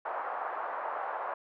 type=band-pass noise; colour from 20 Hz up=pink; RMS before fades=-36 dBFS; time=0.05-1.34 s; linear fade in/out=5 ms; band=650 to 1300 Hz; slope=24 dB/octave; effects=none